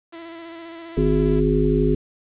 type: tone with vibrato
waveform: sawtooth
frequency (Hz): 332.8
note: E4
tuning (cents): +17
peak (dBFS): -31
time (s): 0.12-1.41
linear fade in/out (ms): 20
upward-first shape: square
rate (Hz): 15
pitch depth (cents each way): 23
type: harmonic tone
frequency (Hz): 51.91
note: G#1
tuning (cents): 0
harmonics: 1 / 3 / 5 / 7 / 8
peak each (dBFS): -22 / -22 / -22 / -22 / -22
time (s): 0.97-1.95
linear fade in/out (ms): 5
effects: resampled to 8000 Hz + 8-bit